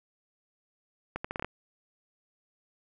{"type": "accelerating click train", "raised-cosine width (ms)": 0.5, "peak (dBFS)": -18, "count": 7, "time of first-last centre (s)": [1.16, 1.446], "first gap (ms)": 85, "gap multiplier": 0.76, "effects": []}